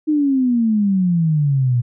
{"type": "exponential sweep", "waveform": "sine", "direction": "down", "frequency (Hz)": [311.7, 118.2], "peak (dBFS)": -13, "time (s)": [0.07, 1.82], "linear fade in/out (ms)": 20, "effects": []}